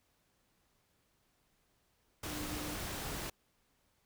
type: tone in noise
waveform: sine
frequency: 300.5 Hz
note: D4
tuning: 40 cents sharp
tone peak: -44 dBFS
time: 2.26-2.75 s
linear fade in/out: 5 ms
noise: pink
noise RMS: -41 dBFS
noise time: 2.23-3.3 s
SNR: -6 dB
effects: pink hiss -75 dBFS RMS until 4.05 s